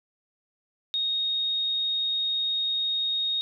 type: tone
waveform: sine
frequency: 3729 Hz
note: A#7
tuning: in tune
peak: -24 dBFS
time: 0.94-3.41 s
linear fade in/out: 0 ms
effects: none